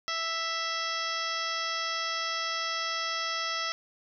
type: harmonic tone with a mistuned harmonic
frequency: 659.3 Hz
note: E5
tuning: in tune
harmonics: 1 / 2 / 3 / 4 / 5 / 6 / 7 / 8 / 9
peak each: -42 / -34 / -36 / -42 / -38 / -43 / -42 / -36 / -44 dBFS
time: 0.08-3.72 s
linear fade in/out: 0 ms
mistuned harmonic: 4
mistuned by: +19 cents
effects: none